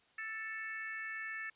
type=harmonic tone; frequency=441.4 Hz; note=A4; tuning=5 cents sharp; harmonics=3 / 4 / 5 / 6; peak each=-50 / -41 / -46 / -52 dBFS; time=0.18-1.5 s; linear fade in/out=5 ms; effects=white hiss -69 dBFS RMS until 1.55 s + resampled to 8000 Hz